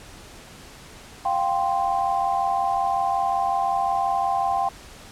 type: chord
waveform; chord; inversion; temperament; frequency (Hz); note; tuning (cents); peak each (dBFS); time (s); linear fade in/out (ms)
sine; F suspended second; none; equal; 698.5 / 784 / 1046.5; F5 / G5 / C6; 0 / 0 / 0; -26 / -22 / -27; 1.25-4.69; 5
effects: pink hiss -44 dBFS RMS until 5.11 s + low-pass 10000 Hz 12 dB/octave